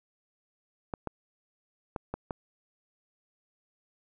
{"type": "clicks", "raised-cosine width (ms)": 1, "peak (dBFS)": -19, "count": 5, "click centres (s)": [0.938, 1.073, 1.962, 2.14, 2.308], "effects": []}